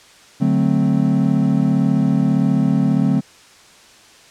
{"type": "chord", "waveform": "triangle", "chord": "D dominant seventh", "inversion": "none", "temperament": "equal", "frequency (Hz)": [146.83, 185, 220, 261.6], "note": ["D3", "F#3", "A3", "C4"], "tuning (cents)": [0, 0, 0, 0], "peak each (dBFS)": -17, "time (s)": [0.4, 3.21], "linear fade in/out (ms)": 20, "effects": ["white hiss -46 dBFS RMS until 4.3 s", "low-pass 7000 Hz 12 dB/octave"]}